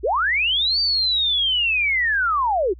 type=linear two-way sweep; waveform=sine; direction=up then down; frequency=330.8 to 4654 to 330.8 Hz; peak=-17 dBFS; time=0.03-2.74 s; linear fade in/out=20 ms; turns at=0.8 s; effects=added 60 Hz sine -39 dBFS peak until 2.79 s